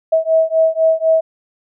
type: beating tone pair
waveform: sine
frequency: 643 / 647 Hz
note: E5 / E5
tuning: -43 / -32 cents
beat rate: 4 Hz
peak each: -14 dBFS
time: 0.12-1.21 s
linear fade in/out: 10 ms
effects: none